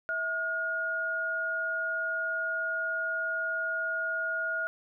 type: tone pair together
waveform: sine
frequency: 650 / 1431.6 Hz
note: E5 / F6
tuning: -24 / +42 cents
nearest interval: octave + major second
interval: 1366 cents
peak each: -37 / -29 dBFS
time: 0.09-4.67 s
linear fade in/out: 0 ms
effects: none